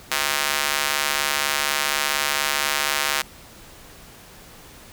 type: tone with high-pass filter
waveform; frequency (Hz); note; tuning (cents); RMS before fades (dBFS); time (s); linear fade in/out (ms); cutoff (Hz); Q
square; 72.1; D2; -31; -23; 0.11-3.22; 5; 1400; 0.69
effects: pink hiss -45 dBFS RMS until 4.92 s